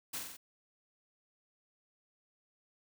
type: noise with echo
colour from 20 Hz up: white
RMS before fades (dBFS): -39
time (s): 0.13-0.19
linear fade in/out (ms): 10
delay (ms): 45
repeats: 4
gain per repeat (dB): -3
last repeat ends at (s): 0.37
effects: none